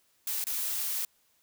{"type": "noise with dropouts", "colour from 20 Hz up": "blue", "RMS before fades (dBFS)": -32, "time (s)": [0.27, 1.05], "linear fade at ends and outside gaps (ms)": 2, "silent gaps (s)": [0.441, 0.468], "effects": ["white hiss -69 dBFS RMS until 1.42 s"]}